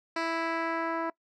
10% pulse tone with low-pass filter sweep, 329.6 Hz, E4, in tune, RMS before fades -31 dBFS, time 0.16-1.1 s, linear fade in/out 5 ms, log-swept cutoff 4400 to 1200 Hz, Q 0.94, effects noise-tail reverb RT60 0.1 s tail -22 dB re dry

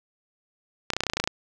clicks, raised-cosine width 0.2 ms, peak -7 dBFS, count 12, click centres 0.903 / 0.935 / 0.966 / 1.006 / 1.036 / 1.067 / 1.099 / 1.135 / 1.17 / 1.2 / 1.24 / 1.275 s, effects none

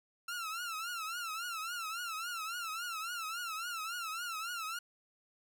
sawtooth tone with vibrato, 1354 Hz, E6, 46 cents sharp, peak -34 dBFS, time 0.28-4.79 s, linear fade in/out 5 ms, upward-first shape triangle, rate 3.6 Hz, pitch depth 140 cents each way, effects none

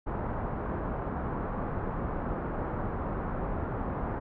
pink low-pass noise, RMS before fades -33 dBFS, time 0.06-4.2 s, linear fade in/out 20 ms, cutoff 1300 Hz, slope 24 dB/octave, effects none

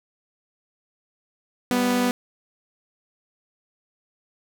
sawtooth tone pair together, 196 / 246.9 Hz, G3 / B3, 0 / 0 cents, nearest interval major third, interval 400 cents, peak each -24 / -16 dBFS, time 1.71-2.11 s, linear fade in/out 0 ms, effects none

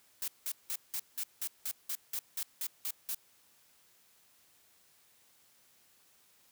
blue noise bursts, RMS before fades -36 dBFS, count 13, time 0.22-3.147 s, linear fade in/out 2 ms, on 59 ms, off 180 ms, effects white hiss -66 dBFS RMS until 6.51 s + high-pass 60 Hz 12 dB/octave

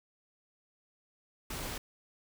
pink noise, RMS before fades -39 dBFS, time 1.5-1.78 s, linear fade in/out 5 ms, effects none

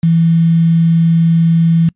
sine tone with quantisation, 165.7 Hz, E3, 9 cents sharp, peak -7 dBFS, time 0.03-1.89 s, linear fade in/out 5 ms, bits 5, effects noise-tail reverb RT60 0.1 s tail -25 dB re dry + resampled to 8000 Hz

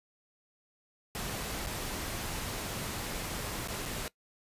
pink noise with dropouts, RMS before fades -37 dBFS, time 1.15-4.08 s, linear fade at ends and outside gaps 0 ms, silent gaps 1.663-1.67 / 3.675-3.684 / 3.854-3.859 s, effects noise-tail reverb RT60 0.1 s tail -20 dB re dry + resampled to 32000 Hz

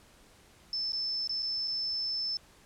sine tone with dropouts, 5274 Hz, E8, in tune, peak -30 dBFS, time 0.73-2.37 s, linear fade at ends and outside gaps 1 ms, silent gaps 0.921-0.931 / 1.274-1.294 / 1.423-1.428 / 1.675-1.679 s, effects pink hiss -59 dBFS RMS until 2.65 s + low-pass 11000 Hz 12 dB/octave

